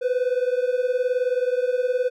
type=beating tone pair; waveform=triangle; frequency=493.9 / 512.9 Hz; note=B4 / C5; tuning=0 / -35 cents; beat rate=19 Hz; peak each=-20 / -22 dBFS; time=0.01-2.1 s; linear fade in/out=20 ms; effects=none